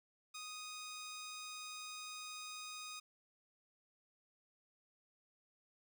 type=tone; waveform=10% pulse; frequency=1244.5 Hz; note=D#6; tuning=in tune; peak=-38 dBFS; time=0.34-3 s; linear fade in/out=10 ms; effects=none